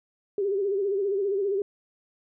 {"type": "tone with vibrato", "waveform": "sine", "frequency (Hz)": 396.6, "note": "G4", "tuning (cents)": 20, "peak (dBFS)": -23, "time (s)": [0.38, 1.62], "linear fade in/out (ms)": 2, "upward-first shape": "sine", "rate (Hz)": 15, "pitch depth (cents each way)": 77, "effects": []}